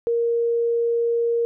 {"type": "tone", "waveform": "sine", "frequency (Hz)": 467.7, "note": "A#4", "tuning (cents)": 6, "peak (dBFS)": -18, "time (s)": [0.07, 1.45], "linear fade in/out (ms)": 0, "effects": []}